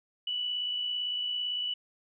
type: tone with amplitude modulation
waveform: sine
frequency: 2960 Hz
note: F#7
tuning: in tune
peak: -28 dBFS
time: 0.27-1.74 s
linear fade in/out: 5 ms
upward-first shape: sine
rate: 57.8 Hz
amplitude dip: 35%
effects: none